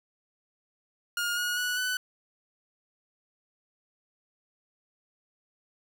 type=tone with pitch steps; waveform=sawtooth; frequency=1422 / 1446.9 / 1472.1 / 1497.9 Hz; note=F6 / F#6 / F#6 / F#6; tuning=+31 / -39 / -9 / +21 cents; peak=-24 dBFS; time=1.17-1.97 s; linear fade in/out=2 ms; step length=200 ms; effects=none